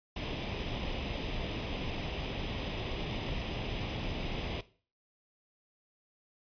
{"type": "noise with comb filter", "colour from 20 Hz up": "pink", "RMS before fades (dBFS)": -36, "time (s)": [0.16, 4.61], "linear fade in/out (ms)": 5, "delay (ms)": 0.34, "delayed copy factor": 0.65, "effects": ["noise-tail reverb RT60 0.4 s tail -17 dB re dry", "resampled to 11025 Hz"]}